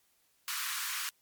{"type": "high-pass noise", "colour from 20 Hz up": "pink", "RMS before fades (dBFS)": -36, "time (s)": [0.48, 1.09], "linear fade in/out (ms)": 0, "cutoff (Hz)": 1100, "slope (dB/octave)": 48, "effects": ["white hiss -71 dBFS RMS until 1.21 s", "MP3 96 kbps"]}